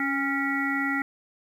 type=harmonic tone with a mistuned harmonic; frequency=277.2 Hz; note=C#4; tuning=in tune; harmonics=1 / 3 / 5 / 7 / 8; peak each=-28 / -35 / -31 / -28 / -36 dBFS; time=0-1.02 s; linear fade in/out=2 ms; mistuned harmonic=3; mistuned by=-37 cents; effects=9-bit